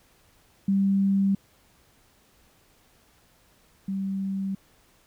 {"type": "tone pair in turn", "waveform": "sine", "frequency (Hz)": [196, 193.97], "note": ["G3", "G3"], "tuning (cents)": [0, -18], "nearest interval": "unison", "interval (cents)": 18, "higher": "first", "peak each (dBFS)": [-19, -26], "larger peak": "first", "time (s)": [[0.68, 1.35], [3.88, 4.55]], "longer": "neither", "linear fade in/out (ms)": 5, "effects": ["pink hiss -61 dBFS RMS until 5.06 s"]}